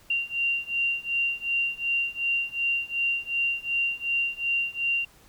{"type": "beating tone pair", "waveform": "sine", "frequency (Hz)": [2768, 2770.7], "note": ["F7", "F7"], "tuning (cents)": [-16, -14], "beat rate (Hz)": 2.7, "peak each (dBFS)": [-28, -27], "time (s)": [0.1, 5.05], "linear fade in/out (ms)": 5, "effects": ["pink hiss -56 dBFS RMS until 5.28 s"]}